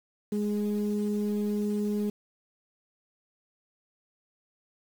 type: tone pair together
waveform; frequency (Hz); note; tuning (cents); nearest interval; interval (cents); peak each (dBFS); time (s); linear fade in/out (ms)
sine; 208.1 / 415.5; G#3 / G#4; +4 / +1; octave; 1197; -26 / -31; 0.32-2.1; 5
effects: tanh soft clip ceiling -20 dBFS + 8-bit